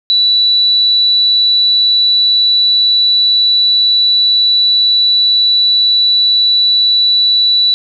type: tone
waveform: sine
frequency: 3951 Hz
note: B7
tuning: in tune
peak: -7 dBFS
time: 0.1-7.74 s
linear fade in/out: 0 ms
effects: none